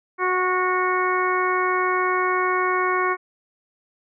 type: harmonic tone with a mistuned harmonic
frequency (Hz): 367.8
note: F#4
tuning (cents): -10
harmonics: 1 / 2 / 3 / 4 / 5 / 6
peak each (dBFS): -24 / -30 / -22 / -28 / -29 / -29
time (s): 0.18-3.17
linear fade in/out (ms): 50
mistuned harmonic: 4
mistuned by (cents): -19
effects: none